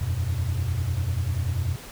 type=chord; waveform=sine; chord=E suspended second; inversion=none; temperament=equal; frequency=82.41 / 92.5 / 123.47 Hz; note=E2 / F#2 / B2; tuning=0 / 0 / 0 cents; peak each=-27 / -25 / -27 dBFS; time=0.01-1.76 s; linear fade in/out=5 ms; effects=tanh soft clip ceiling -18 dBFS + pink hiss -42 dBFS RMS until 1.91 s